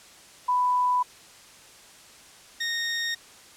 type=tone pair in turn; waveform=sine / 20% pulse; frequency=993 / 1854.6 Hz; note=B5 / A#6; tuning=+9 / -9 cents; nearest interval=major seventh; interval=1082 cents; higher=second; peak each=-20 / -21 dBFS; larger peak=first; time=0.48-1.03 / 2.6-3.15 s; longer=neither; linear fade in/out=10 ms; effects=white hiss -50 dBFS RMS until 3.56 s + low-pass 9000 Hz 12 dB/octave